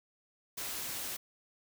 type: noise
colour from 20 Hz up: white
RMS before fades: -39 dBFS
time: 0.57-1.17 s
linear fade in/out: 10 ms
effects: none